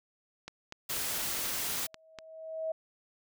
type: click train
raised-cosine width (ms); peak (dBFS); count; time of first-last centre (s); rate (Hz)
0.2; -24; 8; 0.48-2.187; 4.1
type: noise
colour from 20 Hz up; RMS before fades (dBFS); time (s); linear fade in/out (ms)
white; -34; 0.89-1.87; 10
type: tone with exponential growth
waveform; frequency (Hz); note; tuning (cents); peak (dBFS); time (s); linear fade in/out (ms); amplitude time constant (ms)
sine; 641; E5; -49; -29; 1.8-2.72; 5; 200
effects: none